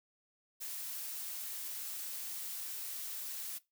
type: noise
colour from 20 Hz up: blue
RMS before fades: -42 dBFS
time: 0.6-3.59 s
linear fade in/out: 20 ms
effects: noise-tail reverb RT60 0.2 s tail -19 dB re dry